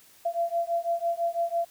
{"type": "beating tone pair", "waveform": "sine", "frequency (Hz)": [678, 684], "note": ["E5", "F5"], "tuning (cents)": [49, -36], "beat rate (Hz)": 6, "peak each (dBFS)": -28, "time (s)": [0.25, 1.65], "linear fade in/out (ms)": 10, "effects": ["white hiss -56 dBFS RMS until 1.7 s"]}